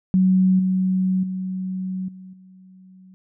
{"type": "tone with level steps", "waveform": "sine", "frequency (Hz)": 186.7, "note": "F#3", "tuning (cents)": 16, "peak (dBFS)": [-13, -17, -24, -37, -44], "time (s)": [0.14, 3.14], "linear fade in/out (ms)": 0, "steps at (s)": [0.59, 1.23, 2.08, 2.33], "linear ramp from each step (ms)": 5, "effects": []}